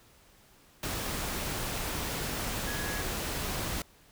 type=tone in noise; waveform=sine; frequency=1671 Hz; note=G#6; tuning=10 cents sharp; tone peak=-39 dBFS; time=2.67-3.02 s; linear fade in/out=2 ms; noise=pink; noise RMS=-34 dBFS; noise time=0.83-3.82 s; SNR=-8 dB; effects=pink hiss -60 dBFS RMS until 4.11 s